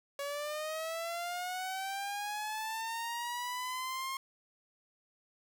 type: linear sweep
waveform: sawtooth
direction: up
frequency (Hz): 560 to 1073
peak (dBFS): -32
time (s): 0.19-4.17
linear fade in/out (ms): 2
effects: none